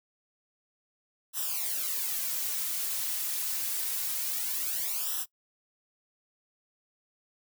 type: noise with flanger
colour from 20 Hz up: blue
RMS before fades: -32 dBFS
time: 1.33-5.26 s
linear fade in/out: 50 ms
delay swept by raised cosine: 0.44 to 4.44 ms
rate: 0.26 Hz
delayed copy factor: -1
effects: noise-tail reverb RT60 0.1 s tail -21 dB re dry